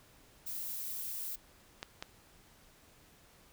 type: noise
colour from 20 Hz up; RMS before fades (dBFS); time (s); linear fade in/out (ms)
violet; -40; 0.46-1.36; 10
type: clicks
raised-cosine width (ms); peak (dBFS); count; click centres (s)
0.2; -22; 2; 1.829 / 2.025
effects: pink hiss -62 dBFS RMS until 3.52 s